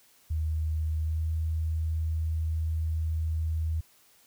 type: tone with pitch glide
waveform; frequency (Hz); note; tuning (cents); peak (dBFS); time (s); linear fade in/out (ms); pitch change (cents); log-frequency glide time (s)
sine; 78.5 to 79.87; D#2 to D#2; +16 to +46; -26; 0.3-3.81; 10; +30; 1.02-1.22
effects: white hiss -61 dBFS RMS until 4.26 s